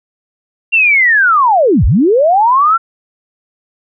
sine linear two-way sweep, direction down then up, 2773 to 43 to 1380 Hz, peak -6 dBFS, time 0.72-2.78 s, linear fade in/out 20 ms, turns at 1.85 s, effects none

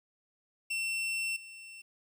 40% pulse tone with level steps, 2700 Hz, E7, 41 cents sharp, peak -30 / -45 dBFS, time 0.7-1.82 s, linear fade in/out 10 ms, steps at 1.36 s, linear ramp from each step 5 ms, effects 11-bit

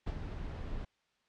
brown noise with ADSR envelope, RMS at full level -34 dBFS, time 0.06-0.85 s, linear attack 14 ms, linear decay 63 ms, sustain -6 dB, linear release 6 ms, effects white hiss -75 dBFS RMS until 1.28 s + low-pass 4000 Hz 12 dB/octave

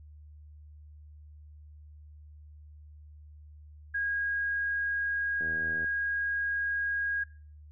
sine tone, 1637 Hz, G#6, 25 cents flat, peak -28 dBFS, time 3.94-7.24 s, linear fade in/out 10 ms
click train, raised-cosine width 2 ms, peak -32 dBFS, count 36, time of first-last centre 5.41-5.844 s, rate 80.6 Hz
effects noise-tail reverb RT60 0.4 s tail -17 dB re dry + added 75 Hz sine -48 dBFS peak until 7.71 s

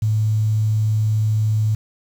sine tone with quantisation, 108.3 Hz, A2, 27 cents flat, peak -15 dBFS, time 0.02-1.75 s, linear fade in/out 5 ms, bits 7, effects none

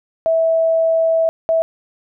sine tone bursts at uneven times, 653 Hz, E5, 17 cents flat, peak -12 dBFS, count 2, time 0.26-1.29 / 1.49-1.62 s, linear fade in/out 0 ms, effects none

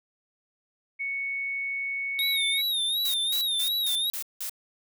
sine tone, 2217 Hz, C#7, in tune, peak -28 dBFS, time 0.99-2.62 s, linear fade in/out 20 ms
square tone with vibrato, 3729 Hz, A#7, in tune, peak -25 dBFS, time 2.19-4.1 s, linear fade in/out 0 ms, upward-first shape sine, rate 2.7 Hz, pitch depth 90 cents each way
blue noise bursts, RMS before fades -33 dBFS, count 6, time 3.05-4.496 s, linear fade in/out 2 ms, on 91 ms, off 180 ms
effects none

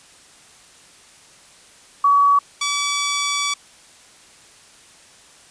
sine / 10% pulse tone pair in turn, 1134 / 1147.2 Hz, C#6 / D6, +39 / -41 cents, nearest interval unison, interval 20 cents, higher second, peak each -11 dBFS, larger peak neither, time 2.04-2.39 / 2.61-3.54 s, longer second, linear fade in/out 5 ms, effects white hiss -48 dBFS RMS until 5.5 s + resampled to 22050 Hz

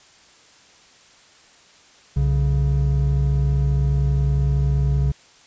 triangle tone pair together, 64.05 / 139.2 Hz, C2 / C#3, -36 / +8 cents, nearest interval octave + minor second, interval 1344 cents, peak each -17 dBFS, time 2.16-5.12 s, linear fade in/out 10 ms, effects white hiss -51 dBFS RMS until 5.46 s + resampled to 16000 Hz

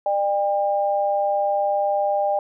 sine tone pair together, 600.1 / 801 Hz, D5 / G5, +37 / +37 cents, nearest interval perfect fourth, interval 500 cents, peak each -21 dBFS, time 0.06-2.39 s, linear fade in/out 2 ms, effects none

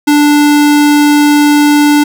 square tone, 293.7 Hz, D4, in tune, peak -5 dBFS, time 0.07-2.04 s, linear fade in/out 10 ms, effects none

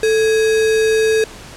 sine tone with sample-and-hold, 440 Hz, A4, in tune, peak -11 dBFS, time 0.03-1.24 s, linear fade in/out 2 ms, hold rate 2100 Hz, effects pink hiss -36 dBFS RMS until 1.56 s + low-pass 9000 Hz 12 dB/octave

